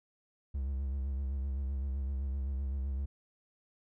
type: tone with vibrato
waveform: triangle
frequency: 67.7 Hz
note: C#2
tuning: 40 cents flat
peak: -30 dBFS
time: 0.54-3.06 s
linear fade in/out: 10 ms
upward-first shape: sine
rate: 7.8 Hz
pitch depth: 66 cents each way
effects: none